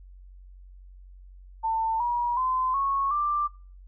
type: tone with pitch steps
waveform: sine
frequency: 895 / 959.2 / 1028.1 / 1101.9 / 1181 Hz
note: A5 / A#5 / C6 / C#6 / D6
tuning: +29 / +49 / -31 / -11 / +9 cents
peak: -23 dBFS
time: 1.63-3.48 s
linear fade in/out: 20 ms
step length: 370 ms
effects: noise-tail reverb RT60 0.4 s tail -23 dB re dry + added 46 Hz sine -45 dBFS peak until 3.87 s